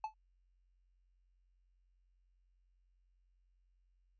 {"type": "tone with exponential decay", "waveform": "triangle", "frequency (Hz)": 868, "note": "A5", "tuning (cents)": -24, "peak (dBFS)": -30, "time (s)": [0.04, 0.14], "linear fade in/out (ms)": 2, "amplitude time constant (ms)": 21, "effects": ["added 45 Hz sine -70 dBFS peak until 4.19 s", "resampled to 16000 Hz"]}